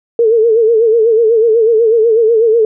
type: tone with vibrato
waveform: sine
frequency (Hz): 451.3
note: A4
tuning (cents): +44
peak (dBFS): -6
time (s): 0.19-2.65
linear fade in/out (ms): 2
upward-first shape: sine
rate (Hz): 8.1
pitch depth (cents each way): 83
effects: none